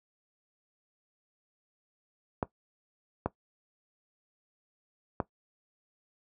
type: clicks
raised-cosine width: 1 ms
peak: -14 dBFS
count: 3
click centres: 2.428 / 3.26 / 5.202 s
effects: noise-tail reverb RT60 0.1 s tail -17 dB re dry + high-pass 60 Hz 12 dB/octave